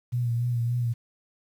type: tone with vibrato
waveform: sine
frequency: 119.8 Hz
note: A#2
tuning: 48 cents sharp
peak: -23 dBFS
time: 0.12-0.94 s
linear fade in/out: 20 ms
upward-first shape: sine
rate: 3.5 Hz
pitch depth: 39 cents each way
effects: 9-bit